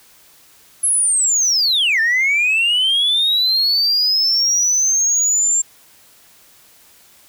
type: linear two-way sweep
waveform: sine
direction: down then up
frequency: 11000 to 1766 to 7400 Hz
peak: -11 dBFS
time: 0.83-5.62 s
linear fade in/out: 10 ms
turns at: 2 s
effects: tanh soft clip ceiling -11 dBFS + white hiss -49 dBFS RMS until 7.28 s